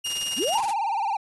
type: tone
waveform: sawtooth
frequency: 2838 Hz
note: F7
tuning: 27 cents sharp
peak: -23 dBFS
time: 0.04-0.58 s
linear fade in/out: 10 ms
type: noise with tremolo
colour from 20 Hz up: white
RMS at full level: -33 dBFS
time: 0.05-0.74 s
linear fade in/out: 20 ms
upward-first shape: sine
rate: 19 Hz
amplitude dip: 70%
type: linear sweep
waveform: sine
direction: up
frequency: 169.5 to 1127 Hz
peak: -23 dBFS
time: 0.36-0.63 s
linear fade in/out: 50 ms
type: tone with vibrato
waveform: triangle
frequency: 852 Hz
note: G#5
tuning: 44 cents sharp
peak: -21 dBFS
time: 0.55-1.17 s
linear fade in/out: 5 ms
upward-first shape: sine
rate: 19 Hz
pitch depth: 150 cents each way
effects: resampled to 24000 Hz